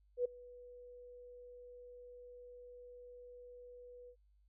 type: tone with ADSR envelope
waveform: sine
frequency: 490.9 Hz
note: B4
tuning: 10 cents flat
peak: -29 dBFS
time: 0.17-4.16 s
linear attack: 79 ms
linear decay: 9 ms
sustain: -23 dB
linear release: 73 ms
effects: added 50 Hz sine -67 dBFS peak until 4.48 s